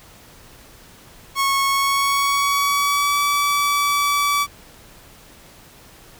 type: tone with pitch glide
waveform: sawtooth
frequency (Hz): 1099 to 1149.6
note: C#6 to D6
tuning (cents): -15 to -37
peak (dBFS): -13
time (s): 1.35-4.47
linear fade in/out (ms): 50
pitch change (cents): +78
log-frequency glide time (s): 1.67-3.2
effects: pink hiss -46 dBFS RMS until 6.19 s